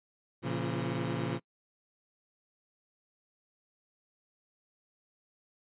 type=chord; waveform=20% pulse; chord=Bb minor; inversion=none; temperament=equal with one note detuned; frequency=116.54 / 138.59 / 170.43 Hz; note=Bb2 / Db3 / F3; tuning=0 / 0 / -42 cents; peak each=-31 dBFS; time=0.42-1.4 s; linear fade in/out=50 ms; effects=noise-tail reverb RT60 0.1 s tail -26 dB re dry + resampled to 8000 Hz